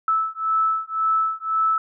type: beating tone pair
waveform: sine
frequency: 1309 / 1310.9 Hz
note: E6 / E6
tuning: -13 / -10 cents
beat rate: 1.9 Hz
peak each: -22 dBFS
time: 0.08-1.78 s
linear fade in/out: 2 ms
effects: none